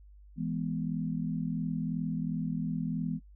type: chord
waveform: sine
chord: E major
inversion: none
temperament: equal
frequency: 164.81 / 207.7 / 246.9 Hz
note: E3 / G#3 / B3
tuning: 0 / 0 / 0 cents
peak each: -33 / -36 / -35 dBFS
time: 0.36-3.2 s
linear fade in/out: 50 ms
effects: noise-tail reverb RT60 0.1 s tail -21 dB re dry + added 50 Hz sine -51 dBFS peak until 3.35 s